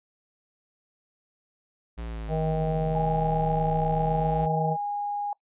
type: linear two-way sweep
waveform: square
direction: down then up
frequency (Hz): 58.27 to 32.04 to 58.1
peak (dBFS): -33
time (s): 1.97-4.47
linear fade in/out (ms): 20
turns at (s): 3.86
type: harmonic tone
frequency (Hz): 158.4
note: D#3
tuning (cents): +31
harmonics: 1 / 3 / 4 / 5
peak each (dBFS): -26 / -31 / -32 / -33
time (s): 2.28-4.77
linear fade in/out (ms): 50
type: tone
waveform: sine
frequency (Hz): 820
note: G#5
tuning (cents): -22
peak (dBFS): -27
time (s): 2.95-5.33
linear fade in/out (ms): 2
effects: noise-tail reverb RT60 0.1 s tail -23 dB re dry + resampled to 8000 Hz